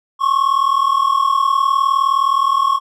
triangle tone pair together, 1078 / 1117.4 Hz, C#6 / C#6, -49 / +13 cents, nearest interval minor second, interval 62 cents, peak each -13 / -14 dBFS, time 0.19-2.8 s, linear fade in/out 50 ms, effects none

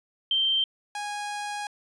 sine / sawtooth tone pair in turn, 3136 / 825.6 Hz, G7 / G#5, 0 / -10 cents, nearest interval octave + major seventh, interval 2310 cents, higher first, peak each -21 / -27 dBFS, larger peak first, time 0.31-0.64 / 0.95-1.67 s, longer second, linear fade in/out 2 ms, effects resampled to 24000 Hz

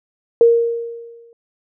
sine tone with exponential decay, 466.2 Hz, A#4, in tune, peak -5 dBFS, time 0.41-1.33 s, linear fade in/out 1 ms, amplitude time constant 200 ms, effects none

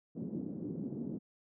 white band-pass noise, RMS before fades -40 dBFS, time 0.15-1.19 s, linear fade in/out 20 ms, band 150 to 300 Hz, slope 24 dB/octave, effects none

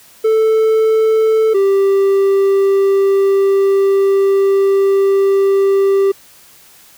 triangle tone pair in turn, 440.5 / 392.4 Hz, A4 / G4, +2 / +2 cents, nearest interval major second, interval 200 cents, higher first, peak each -7 dBFS, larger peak neither, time 0.24-1.54 / 1.54-6.12 s, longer second, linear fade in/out 10 ms, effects white hiss -44 dBFS RMS until 6.97 s

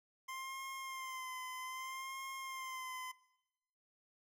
25% pulse tone with vibrato, 1046.5 Hz, C6, in tune, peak -39 dBFS, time 0.28-3.12 s, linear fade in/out 10 ms, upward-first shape sine, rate 0.63 Hz, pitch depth 40 cents each way, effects noise-tail reverb RT60 1.0 s tail -22 dB re dry

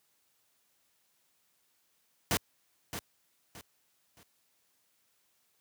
pink noise with echo, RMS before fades -28 dBFS, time 2.31-2.37 s, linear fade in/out 0 ms, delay 620 ms, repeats 3, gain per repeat -10 dB, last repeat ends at 4.23 s, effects white hiss -73 dBFS RMS until 5.6 s + high-pass 80 Hz 12 dB/octave

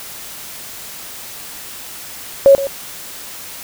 sine tone with echo, 551 Hz, C#5, 11 cents flat, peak -3 dBFS, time 2.46-2.55 s, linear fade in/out 0 ms, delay 120 ms, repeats 1, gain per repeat -14 dB, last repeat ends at 2.67 s, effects white hiss -32 dBFS RMS until 3.63 s

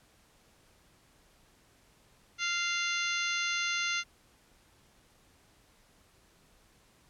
harmonic tone, 695 Hz, F5, 9 cents flat, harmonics 2 / 3 / 4 / 5 / 6 / 7 / 8 / 9, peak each -35 / -34 / -36 / -39 / -40 / -45 / -49 / -40 dBFS, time 2.38-4.04 s, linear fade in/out 50 ms, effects pink hiss -64 dBFS RMS until 7.09 s + low-pass 12000 Hz 12 dB/octave

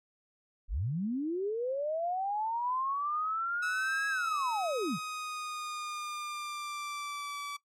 sine linear two-way sweep, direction up then down, 30.87 to 1661.2 to 121 Hz, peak -30 dBFS, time 0.68-4.99 s, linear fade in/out 50 ms, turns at 4.08 s
sawtooth tone with pitch glide, 1300 to 1151.5 Hz, E6 to D6, -24 to -34 cents, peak -33 dBFS, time 3.62-7.57 s, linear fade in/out 10 ms, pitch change -210 cents, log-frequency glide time 4.06-7.39 s
effects noise-tail reverb RT60 0.1 s tail -19 dB re dry + low-pass 10000 Hz 12 dB/octave

